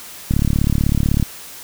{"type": "click train", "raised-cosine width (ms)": 5, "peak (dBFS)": -4, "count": 34, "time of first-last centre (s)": [0.31, 1.227], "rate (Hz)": 36, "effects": ["white hiss -36 dBFS RMS until 1.63 s"]}